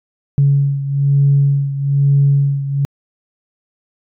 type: beating tone pair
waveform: sine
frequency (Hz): 140 / 141.1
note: C#3 / C#3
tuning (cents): +18 / +31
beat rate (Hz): 1.1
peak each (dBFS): -11 / -16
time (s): 0.38-2.85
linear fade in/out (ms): 0
effects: tanh soft clip ceiling -3 dBFS